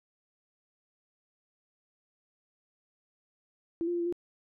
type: tone with pitch steps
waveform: sine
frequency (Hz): 334.5 / 349.1 / 346.2 / 341.8 / 349.7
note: E4 / F4 / F4 / F4 / F4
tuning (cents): +25 / -1 / -15 / -37 / +2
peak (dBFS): -28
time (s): 3.81-4.125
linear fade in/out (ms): 0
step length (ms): 63
effects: none